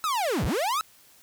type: linear two-way sweep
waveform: 45% pulse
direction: down then up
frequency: 1328 to 43.65 to 1328 Hz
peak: -24 dBFS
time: 0.04-0.81 s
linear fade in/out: 0 ms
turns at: 0.45 s
effects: white hiss -56 dBFS RMS until 1.22 s